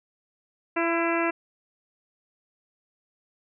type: harmonic tone with a mistuned harmonic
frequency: 335.8 Hz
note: E4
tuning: 32 cents sharp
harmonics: 1 / 2 / 3 / 4 / 5 / 6 / 7 / 8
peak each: -26 / -29 / -31 / -32 / -33 / -34 / -34 / -35 dBFS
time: 0.76-1.31 s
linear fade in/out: 10 ms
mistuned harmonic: 5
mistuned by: -26 cents
effects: none